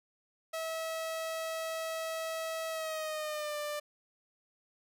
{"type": "tone with pitch glide", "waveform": "sawtooth", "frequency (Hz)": [647, 593.3], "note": ["E5", "D5"], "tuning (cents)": [-32, 18], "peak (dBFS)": -31, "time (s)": [0.53, 3.8], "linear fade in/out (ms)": 10, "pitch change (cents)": -150, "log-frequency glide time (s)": [2.69, 3.57], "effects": []}